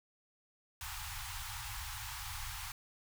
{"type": "band-stop noise", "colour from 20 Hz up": "pink", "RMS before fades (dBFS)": -43, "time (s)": [0.81, 2.72], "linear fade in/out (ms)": 2, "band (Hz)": [120, 780], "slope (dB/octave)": 96, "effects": []}